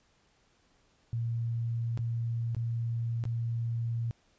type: tone with dropouts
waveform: sine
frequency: 116.3 Hz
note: A#2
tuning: 4 cents flat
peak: -29 dBFS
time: 1.13-4.11 s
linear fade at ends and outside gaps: 0 ms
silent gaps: 1.975-1.99 / 2.548-2.566 / 3.239-3.253 s
effects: pink hiss -68 dBFS RMS until 4.38 s + resampled to 16000 Hz